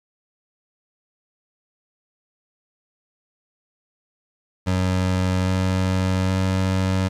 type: tone with pitch steps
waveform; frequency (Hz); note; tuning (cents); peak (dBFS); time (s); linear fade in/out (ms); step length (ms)
25% pulse; 92.5 / 93.36 / 94.23; F#2 / F#2 / F#2; 0 / +16 / +32; -15; 4.66-7.09; 20; 810
effects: low-pass 8000 Hz 12 dB/octave + 9-bit